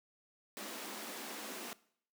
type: high-pass noise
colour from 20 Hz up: pink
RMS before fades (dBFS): -45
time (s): 0.57-1.73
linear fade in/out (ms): 0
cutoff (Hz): 200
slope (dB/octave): 96
effects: noise-tail reverb RT60 0.6 s tail -20 dB re dry